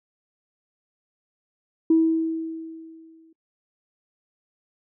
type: tone with exponential decay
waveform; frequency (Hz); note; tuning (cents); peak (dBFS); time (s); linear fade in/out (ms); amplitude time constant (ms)
sine; 324.2; E4; -29; -12; 1.9-3.33; 5; 310
effects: noise-tail reverb RT60 0.1 s tail -23 dB re dry + tanh soft clip ceiling -8 dBFS